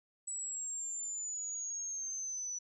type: exponential sweep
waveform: sine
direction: down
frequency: 7902 to 5920 Hz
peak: -37 dBFS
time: 0.27-2.59 s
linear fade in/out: 10 ms
effects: none